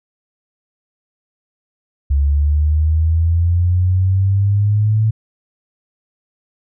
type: exponential sweep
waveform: sine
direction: up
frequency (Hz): 69.3 to 110.7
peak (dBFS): -11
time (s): 2.1-5.11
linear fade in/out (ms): 10
effects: none